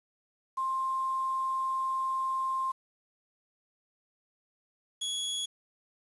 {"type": "tone pair in turn", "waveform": ["sine", "sawtooth"], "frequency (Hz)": [1055, 3355], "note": ["C6", "G#7"], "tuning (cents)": [14, 17], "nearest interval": "octave + minor sixth", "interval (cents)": 2003, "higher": "second", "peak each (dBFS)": -28, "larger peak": "neither", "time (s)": [[0.57, 2.72], [5.01, 5.46]], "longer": "first", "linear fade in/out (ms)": 10, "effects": ["resampled to 24000 Hz", "9-bit"]}